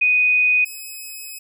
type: tone pair in turn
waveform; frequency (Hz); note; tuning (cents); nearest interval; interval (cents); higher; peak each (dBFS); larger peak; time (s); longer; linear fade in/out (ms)
sine / 5% pulse; 2489 / 2549; D#7 / D#7; 0 / +41; unison; 41; second; -13 / -23; first; 0.01-0.65 / 0.65-1.39; second; 10
effects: none